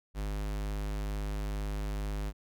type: tone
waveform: square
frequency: 51.1 Hz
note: G#1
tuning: 27 cents flat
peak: -33 dBFS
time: 0.14-2.33 s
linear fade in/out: 50 ms
effects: none